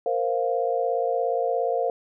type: chord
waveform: sine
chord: Bb suspended second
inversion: none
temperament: equal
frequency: 466.2 / 523.3 / 698.5 Hz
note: Bb4 / C5 / F5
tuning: 0 / 0 / 0 cents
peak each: -26 dBFS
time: 0.06-1.9 s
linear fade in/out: 2 ms
effects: none